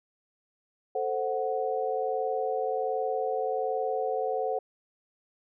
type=chord; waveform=sine; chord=F# diminished; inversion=first; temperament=equal with one note detuned; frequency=442 / 523.3 / 740 Hz; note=A4 / C5 / F#5; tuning=+8 / 0 / 0 cents; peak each=-31 dBFS; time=0.95-4.59 s; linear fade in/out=5 ms; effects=none